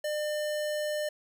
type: tone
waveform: square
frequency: 600 Hz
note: D5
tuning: 37 cents sharp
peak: -30 dBFS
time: 0.04-1.09 s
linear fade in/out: 5 ms
effects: none